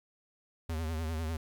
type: tone with vibrato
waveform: square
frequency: 80.3 Hz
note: E2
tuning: 45 cents flat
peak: -33 dBFS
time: 0.69-1.37 s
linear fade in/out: 5 ms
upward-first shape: triangle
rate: 10 Hz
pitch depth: 83 cents each way
effects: 11-bit